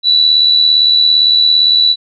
sine tone with amplitude modulation, 3951 Hz, B7, in tune, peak -4 dBFS, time 0.03-1.96 s, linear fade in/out 50 ms, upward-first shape sine, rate 77.6 Hz, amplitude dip 50%, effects none

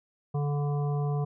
harmonic tone, 144.9 Hz, D3, 23 cents flat, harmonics 1 / 3 / 5 / 7 / 8, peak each -26 / -36 / -39 / -44 / -48 dBFS, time 0.34-1.25 s, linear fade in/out 10 ms, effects none

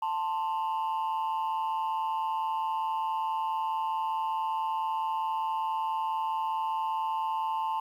sine tone pair together, 885 / 1049.6 Hz, A5 / C6, +10 / +5 cents, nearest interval minor third, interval 295 cents, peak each -27 / -31 dBFS, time 0.02-7.8 s, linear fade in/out 5 ms, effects tanh soft clip ceiling -25 dBFS + 10-bit

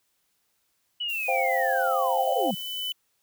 sine linear sweep, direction down, 2972 to 155.56 Hz, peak -27 dBFS, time 1-2.55 s, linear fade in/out 10 ms
sine tone with exponential growth, 3000 Hz, F#7, 23 cents sharp, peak -27 dBFS, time 1.03-2.92 s, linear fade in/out 1 ms, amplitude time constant 410 ms
violet noise, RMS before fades -40 dBFS, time 1.08-2.93 s, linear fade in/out 20 ms
sine chord, C suspended fourth, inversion none, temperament just, 523.3 / 697.7 / 784.9 Hz, C5 / F5 / G5, 0 / -2 / +2 cents, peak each -27 dBFS, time 1.28-2.51 s, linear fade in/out 5 ms
effects white hiss -72 dBFS RMS until 3.22 s

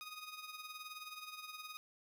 15% pulse tone with tremolo, 1244.5 Hz, D#6, in tune, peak -38 dBFS, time 0.01-1.77 s, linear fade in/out 0 ms, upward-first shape triangle, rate 19 Hz, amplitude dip 70%, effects none

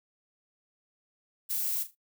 violet noise with echo, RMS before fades -31 dBFS, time 1.49-1.84 s, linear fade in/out 20 ms, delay 38 ms, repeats 3, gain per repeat -12 dB, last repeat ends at 1.954 s, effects noise-tail reverb RT60 0.1 s tail -18 dB re dry

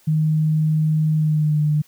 sine tone with pitch glide, 155.56 to 150.61 Hz, D#3 to D3, 0 to +44 cents, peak -15 dBFS, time 0.07-1.82 s, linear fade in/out 10 ms, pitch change -56 cents, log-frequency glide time 1.15-1.61 s, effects white hiss -55 dBFS RMS until 1.87 s

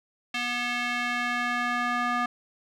square tone with band-pass filter sweep, 242.7 Hz, B3, 30 cents flat, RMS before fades -28 dBFS, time 0.34-2.26 s, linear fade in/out 5 ms, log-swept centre 2600 to 1300 Hz, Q 1.8, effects none

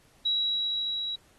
sine tone with level ramp, 3882 Hz, B7, 31 cents flat, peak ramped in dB -23 to -30 dBFS, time 0.25-1.16 s, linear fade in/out 10 ms, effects pink hiss -62 dBFS RMS until 1.38 s + AAC 32 kbps

